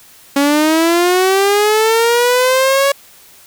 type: linear sweep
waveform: sawtooth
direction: up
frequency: 277.2 to 561 Hz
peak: -6 dBFS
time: 0.36-2.92 s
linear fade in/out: 5 ms
effects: white hiss -43 dBFS RMS until 3.46 s